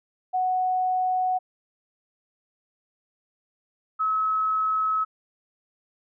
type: tone pair in turn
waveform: sine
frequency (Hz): 740 / 1287.9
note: F#5 / E6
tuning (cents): 0 / -41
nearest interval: minor seventh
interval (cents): 959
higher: second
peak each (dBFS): -21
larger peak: neither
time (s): 0.33-1.39 / 3.99-5.05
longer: neither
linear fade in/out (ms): 20
effects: none